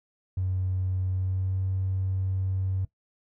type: tone with pitch glide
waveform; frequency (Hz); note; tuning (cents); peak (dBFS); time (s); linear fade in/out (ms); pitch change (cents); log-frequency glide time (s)
triangle; 93 to 94.63; F#2 to F#2; +9 to +39; -22; 0.37-2.85; 5; +30; 1.1-1.62
effects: noise-tail reverb RT60 0.1 s tail -19 dB re dry + tanh soft clip ceiling -21 dBFS